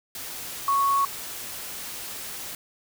sine tone in noise, 1108.7 Hz, C#6, in tune, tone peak -19 dBFS, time 0.68-1.05 s, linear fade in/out 2 ms, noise white, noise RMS -36 dBFS, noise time 0.15-2.55 s, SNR +14 dB, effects none

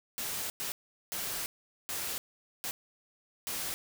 white noise bursts at uneven times, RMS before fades -36 dBFS, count 6, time 0.18-0.5 / 0.6-0.72 / 1.12-1.46 / 1.89-2.18 / 2.64-2.71 / 3.47-3.74 s, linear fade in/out 0 ms, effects none

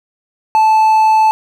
triangle tone, 874 Hz, A5, 12 cents flat, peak -5 dBFS, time 0.55-1.31 s, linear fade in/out 0 ms, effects none

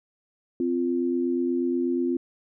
sine tone pair together, 258.8 / 347.1 Hz, C4 / F4, -19 / -11 cents, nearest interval perfect fourth, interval 508 cents, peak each -25 dBFS, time 0.6-2.17 s, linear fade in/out 2 ms, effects none

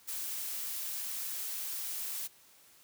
blue noise, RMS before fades -38 dBFS, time 0.07-2.28 s, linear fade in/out 20 ms, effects white hiss -61 dBFS RMS until 2.83 s + high-pass 60 Hz 12 dB/octave

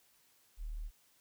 sine tone, 38.1 Hz, D#1, 36 cents flat, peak -38 dBFS, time 0.57-0.91 s, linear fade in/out 50 ms, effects white hiss -69 dBFS RMS until 1.2 s

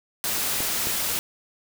white noise, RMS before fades -26 dBFS, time 0.24-1.19 s, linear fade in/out 0 ms
clicks, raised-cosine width 2 ms, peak -19 dBFS, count 2, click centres 0.605 / 0.871 s
effects none

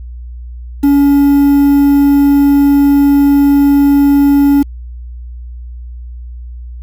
triangle tone with quantisation, 282.8 Hz, C#4, 35 cents sharp, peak -3 dBFS, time 0.83-4.63 s, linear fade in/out 10 ms, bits 5, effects added 60 Hz sine -24 dBFS peak until 6.82 s

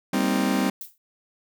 40% pulse chord, C minor seventh, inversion second, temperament just, 196.22 / 235.5 / 261.6 / 314 Hz, G3 / Bb3 / C4 / Eb4, +2 / +18 / 0 / +16 cents, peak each -24 / -29 / -24 / -28 dBFS, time 0.13-0.7 s, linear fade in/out 5 ms
violet noise with exponential decay, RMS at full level -32 dBFS, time 0.81-0.98 s, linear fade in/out 1 ms, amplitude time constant 36 ms
effects none

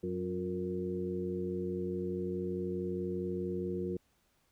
harmonic tone with a mistuned harmonic, 92.5 Hz, F#2, in tune, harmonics 1 / 2 / 3 / 4 / 5, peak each -44 / -38 / -47 / -36 / -41 dBFS, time 0.03-3.97 s, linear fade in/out 5 ms, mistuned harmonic 4, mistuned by -58 cents, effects pink hiss -73 dBFS RMS until 4.51 s

